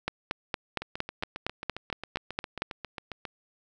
two click trains, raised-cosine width 0.3 ms, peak -12 / -20 dBFS, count 12 / 19, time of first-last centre 0.08-2.62 / 0.82-3.252 s, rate 4.33 / 7.4 Hz, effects none

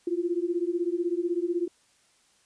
sine beating tone pair, 339.4 / 355.4 Hz, F4 / F4, -49 / +30 cents, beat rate 16 Hz, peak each -28 dBFS, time 0.07-1.68 s, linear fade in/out 5 ms, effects white hiss -64 dBFS RMS until 2.45 s + resampled to 22050 Hz

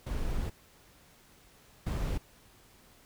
brown noise bursts at uneven times, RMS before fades -32 dBFS, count 2, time 0.06-0.5 / 1.86-2.18 s, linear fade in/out 10 ms, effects pink hiss -60 dBFS RMS until 3.05 s

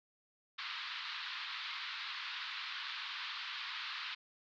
white band-pass noise, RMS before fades -43 dBFS, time 0.58-4.15 s, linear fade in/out 10 ms, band 1000 to 4300 Hz, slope 48 dB/octave, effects none

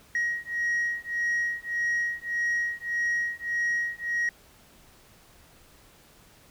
sine beating tone pair, 1891 / 1892.7 Hz, A#6 / A#6, +24 / +26 cents, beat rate 1.7 Hz, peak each -27 dBFS, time 0.15-4.29 s, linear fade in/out 2 ms, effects tanh soft clip ceiling -22 dBFS + pink hiss -56 dBFS RMS until 6.5 s

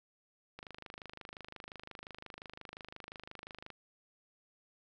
click train, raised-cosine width 0.3 ms, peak -30 dBFS, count 81, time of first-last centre 0.59-3.703 s, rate 25.7 Hz, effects none

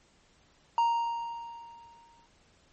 triangle tone with exponential decay, 932.3 Hz, A#5, in tune, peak -19 dBFS, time 0.78-2.26 s, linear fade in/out 1 ms, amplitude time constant 320 ms, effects pink hiss -64 dBFS RMS until 2.72 s + MP3 32 kbps

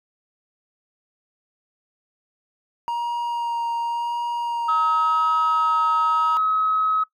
triangle tone with vibrato, 942 Hz, A#5, 18 cents sharp, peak -20 dBFS, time 2.88-6.37 s, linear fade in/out 0 ms, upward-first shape sine, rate 0.91 Hz, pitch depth 13 cents each way
sine tone, 1278 Hz, D#6, 46 cents sharp, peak -17 dBFS, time 4.68-7.04 s, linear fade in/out 10 ms
effects noise-tail reverb RT60 0.1 s tail -19 dB re dry + tanh soft clip ceiling -11 dBFS

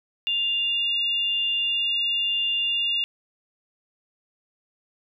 sine tone pair together, 2802 / 3499 Hz, F7 / A7, +5 / -10 cents, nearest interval major third, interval 385 cents, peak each -22 / -30 dBFS, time 0.27-3.04 s, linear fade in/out 0 ms, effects none

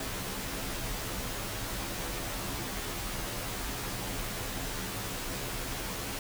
pink noise with comb filter, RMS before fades -36 dBFS, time 0-6.19 s, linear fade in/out 2 ms, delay 13 ms, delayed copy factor -1, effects none

